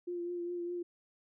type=tone with vibrato; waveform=sine; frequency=349.2 Hz; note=F4; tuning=in tune; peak=-35 dBFS; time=0.07-0.83 s; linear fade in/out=10 ms; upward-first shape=triangle; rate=4.9 Hz; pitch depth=27 cents each way; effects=none